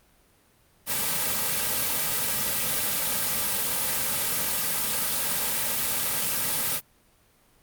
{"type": "noise with comb filter", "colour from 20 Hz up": "white", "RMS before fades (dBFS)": -26, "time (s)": [0.86, 6.81], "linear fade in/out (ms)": 50, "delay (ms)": 2.8, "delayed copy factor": -0.65, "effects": ["pink hiss -61 dBFS RMS until 7.62 s", "Opus 32 kbps"]}